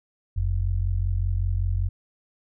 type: tone pair together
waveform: sine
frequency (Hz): 45.2 / 90.4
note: F#1 / F#2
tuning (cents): -40 / -40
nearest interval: octave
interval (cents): 1200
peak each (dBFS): -24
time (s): 0.36-1.89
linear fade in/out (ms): 10
effects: none